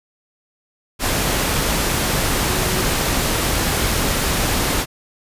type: tone in noise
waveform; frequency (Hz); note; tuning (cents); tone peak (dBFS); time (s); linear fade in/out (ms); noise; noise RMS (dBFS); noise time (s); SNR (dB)
sine; 370; F#4; 0; -28; 2.46-2.86; 50; pink; -19; 0.99-4.86; -12
effects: resampled to 32000 Hz